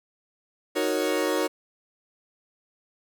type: chord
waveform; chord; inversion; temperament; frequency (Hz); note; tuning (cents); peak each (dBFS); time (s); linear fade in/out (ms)
40% pulse; D# minor seventh; none; equal; 311.1 / 370 / 466.2 / 554.4; D#4 / F#4 / A#4 / C#5; 0 / 0 / 0 / 0; -28; 0.75-1.48; 20
effects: none